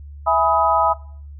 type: chord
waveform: sine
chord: E major seventh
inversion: none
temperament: equal with one note detuned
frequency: 659.3 / 830.6 / 987.8 / 1261.2 Hz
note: E5 / G#5 / B5 / D#6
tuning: 0 / 0 / 0 / +23 cents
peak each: -19 dBFS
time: 0.26-0.94 s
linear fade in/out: 20 ms
effects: noise-tail reverb RT60 0.5 s tail -20 dB re dry + added 72 Hz sine -34 dBFS peak until 1.39 s